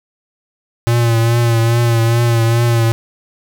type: tone with vibrato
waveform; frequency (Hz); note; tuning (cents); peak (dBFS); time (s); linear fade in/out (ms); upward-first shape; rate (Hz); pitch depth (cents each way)
square; 116.54; A#2; 0; -11; 0.87-2.92; 0; triangle; 2.4; 44
effects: none